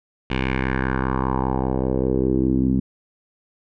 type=tone with low-pass filter sweep; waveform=10% pulse; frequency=65.1 Hz; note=C2; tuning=8 cents flat; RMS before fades=-21 dBFS; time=0.3-2.8 s; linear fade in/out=5 ms; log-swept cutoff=2800 to 230 Hz; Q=3.1; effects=none